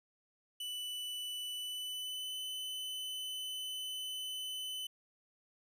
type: tone with pitch glide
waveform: 45% pulse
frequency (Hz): 2978 to 3020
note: F#7 to F#7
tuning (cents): +11 to +35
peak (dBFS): -39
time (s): 0.6-4.87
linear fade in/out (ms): 5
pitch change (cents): +24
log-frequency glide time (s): 1.54-2.37
effects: none